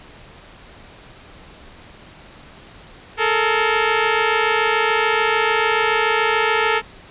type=tone pair together; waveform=10% pulse; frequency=430 / 456.9 Hz; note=A4 / A#4; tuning=-40 / -35 cents; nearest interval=minor second; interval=105 cents; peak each=-10 dBFS; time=3.17-6.82 s; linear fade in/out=50 ms; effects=pink hiss -43 dBFS RMS until 7.1 s + resampled to 8000 Hz